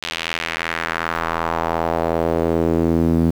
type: tone with band-pass filter sweep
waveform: sawtooth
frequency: 82.7 Hz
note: E2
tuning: 6 cents sharp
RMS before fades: -20 dBFS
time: 0.02-3.31 s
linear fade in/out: 10 ms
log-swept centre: 3300 to 230 Hz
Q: 1.7
effects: 7-bit